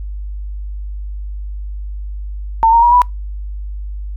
sine tone with pitch steps, 903 / 928.9 / 955.6 / 983 Hz, A5 / A#5 / A#5 / B5, +45 / -6 / +43 / -8 cents, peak -6 dBFS, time 2.63-3.018 s, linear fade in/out 0 ms, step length 97 ms, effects noise-tail reverb RT60 0.2 s tail -25 dB re dry + added 50 Hz sine -22 dBFS peak until 4.16 s

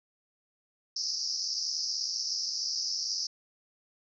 white band-pass noise, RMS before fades -33 dBFS, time 0.96-3.27 s, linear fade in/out 5 ms, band 4800 to 5700 Hz, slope 96 dB/octave, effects none

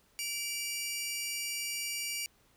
15% pulse tone pair together, 2324 / 2830 Hz, D7 / F7, -19 / +22 cents, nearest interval minor third, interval 341 cents, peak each -29 / -32 dBFS, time 0.19-2.26 s, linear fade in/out 0 ms, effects pink hiss -67 dBFS RMS until 2.56 s

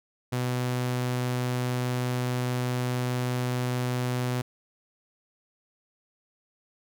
sawtooth tone, 124.8 Hz, B2, 19 cents sharp, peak -22 dBFS, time 0.32-4.42 s, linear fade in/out 10 ms, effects none

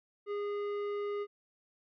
sine tone with tanh clipping, 410 Hz, G#4, 22 cents flat, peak -35 dBFS, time 0.26-1.27 s, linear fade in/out 50 ms, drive 12 dB, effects none

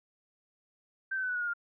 sine tone with pitch steps, 1559 / 1532.2 / 1505.9 / 1480 / 1454.6 / 1429.6 / 1405 Hz, G6 / G6 / F#6 / F#6 / F#6 / F6 / F6, -10 / -40 / +30 / 0 / -30 / +40 / +10 cents, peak -30 dBFS, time 1.11-1.537 s, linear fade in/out 10 ms, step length 61 ms, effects none

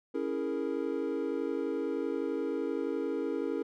triangle chord, A# half-diminished seventh, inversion first, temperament equal, 277.2 / 329.6 / 415.3 / 466.2 Hz, C#4 / E4 / G#4 / A#4, 0 / 0 / 0 / 0 cents, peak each -34 dBFS, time 0.14-3.63 s, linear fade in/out 10 ms, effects none

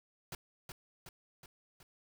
pink noise with echo, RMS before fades -43 dBFS, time 0.32-0.35 s, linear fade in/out 2 ms, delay 370 ms, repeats 4, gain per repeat -4 dB, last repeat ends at 1.83 s, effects none

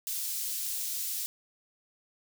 white high-pass noise, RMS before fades -34 dBFS, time 0.07-1.26 s, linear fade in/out 0 ms, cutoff 4500 Hz, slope 12 dB/octave, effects none

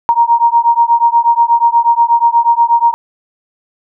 sine beating tone pair, 932.3 / 940.6 Hz, A#5 / A#5, 0 / +15 cents, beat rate 8.3 Hz, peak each -10 dBFS, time 0.09-2.94 s, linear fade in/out 0 ms, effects none

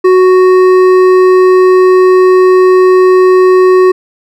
sine tone with hard clipping, 370 Hz, F#4, in tune, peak -4 dBFS, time 0.04-3.92 s, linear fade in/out 10 ms, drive 9 dB, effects none

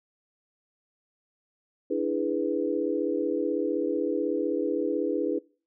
sine chord, E dominant seventh, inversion third, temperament equal, 293.7 / 329.6 / 415.3 / 493.9 Hz, D4 / E4 / G#4 / B4, 0 / 0 / 0 / 0 cents, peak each -30 dBFS, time 1.9-5.39 s, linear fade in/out 10 ms, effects noise-tail reverb RT60 0.4 s tail -24 dB re dry

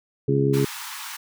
harmonic tone, 68.9 Hz, C#2, 10 cents flat, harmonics 2 / 3 / 4 / 5 / 6, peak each -21 / -30 / -25 / -27 / -22 dBFS, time 0.28-0.65 s, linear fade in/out 5 ms
pink high-pass noise, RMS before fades -35 dBFS, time 0.53-1.17 s, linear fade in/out 10 ms, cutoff 840 Hz, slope 96 dB/octave
effects none

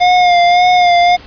square tone with vibrato, 711 Hz, F5, 31 cents sharp, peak -7 dBFS, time 0-1.17 s, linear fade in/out 20 ms, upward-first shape sine, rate 1.8 Hz, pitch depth 35 cents each way, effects pink hiss -36 dBFS RMS until 1.26 s + resampled to 11025 Hz

